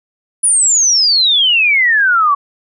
sine exponential sweep, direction down, 10000 to 1109 Hz, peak -8 dBFS, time 0.43-2.35 s, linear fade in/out 10 ms, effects none

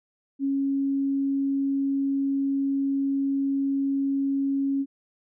sine tone, 275.1 Hz, C#4, 13 cents flat, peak -22 dBFS, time 0.39-4.86 s, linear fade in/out 50 ms, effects none

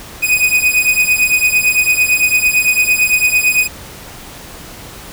45% pulse beating tone pair, 2489 / 2497.9 Hz, D#7 / D#7, 0 / +6 cents, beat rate 8.9 Hz, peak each -13 dBFS, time 0.22-3.68 s, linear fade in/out 20 ms, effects pink hiss -33 dBFS RMS until 5.12 s

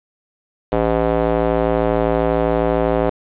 square tone with band-pass filter, 56.3 Hz, A1, 40 cents sharp, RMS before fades -17 dBFS, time 0.72-3.1 s, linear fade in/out 5 ms, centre 550 Hz, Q 1.7, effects resampled to 8000 Hz + 7-bit

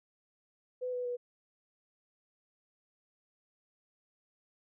sine tone with pitch steps, 502 / 495.1 / 488.3 Hz, B4 / B4 / B4, +28 / +4 / -20 cents, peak -33 dBFS, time 0.81-1.17 s, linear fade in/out 20 ms, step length 120 ms, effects none

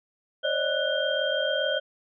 sine tone cluster, 539 / 586 / 624 / 1482 / 3187 Hz, C#5 / D5 / D#5 / F#6 / G7, -49 / -4 / +5 / +2 / +28 cents, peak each -30 dBFS, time 0.43-1.8 s, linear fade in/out 20 ms, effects none

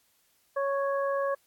harmonic tone, 554.4 Hz, C#5, in tune, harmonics 1 / 2 / 3, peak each -27 / -32 / -38 dBFS, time 0.56-1.35 s, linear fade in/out 10 ms, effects white hiss -68 dBFS RMS until 1.46 s + AAC 64 kbps

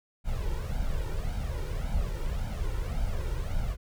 brown noise with flanger, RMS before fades -30 dBFS, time 0.24-3.77 s, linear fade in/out 50 ms, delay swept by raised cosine 1.3 to 2.18 ms, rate 1.8 Hz, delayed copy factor +0.75, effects none

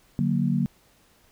sine chord, D augmented, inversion none, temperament equal, 146.83 / 185 / 233.1 Hz, D3 / F#3 / A#3, 0 / 0 / 0 cents, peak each -25 dBFS, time 0.19-0.66 s, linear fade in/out 0 ms, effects pink hiss -60 dBFS RMS until 1.31 s

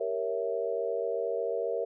sine chord, G diminished seventh, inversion none, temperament equal, 392 / 466.2 / 554.4 / 659.3 Hz, G4 / Bb4 / Db5 / Fb5, 0 / 0 / 0 / 0 cents, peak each -37 / -31 / -35 / -35 dBFS, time 0-1.85 s, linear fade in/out 10 ms, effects none

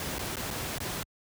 pink noise with dropouts, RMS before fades -34 dBFS, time 0-1.03 s, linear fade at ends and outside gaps 1 ms, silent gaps 0.184-0.192 / 0.357-0.368 / 0.505-0.51 / 0.783-0.803 s, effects high-pass 60 Hz 12 dB/octave

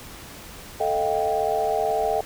sine tone cluster, 440.4 / 629 / 705 / 784 Hz, A4 / D#5 / F5 / G5, +2 / +19 / +16 / 0 cents, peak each -26 dBFS, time 0.8-2.21 s, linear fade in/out 5 ms, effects pink hiss -41 dBFS RMS until 2.25 s

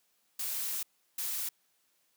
blue noise bursts at uneven times, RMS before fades -35 dBFS, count 2, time 0.39-0.83 / 1.18-1.49 s, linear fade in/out 5 ms, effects white hiss -73 dBFS RMS until 2.16 s + high-pass 150 Hz 12 dB/octave

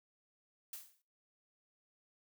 blue noise with exponential decay, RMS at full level -43 dBFS, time 0.73-1.02 s, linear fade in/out 2 ms, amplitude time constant 62 ms, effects noise-tail reverb RT60 0.4 s tail -23 dB re dry

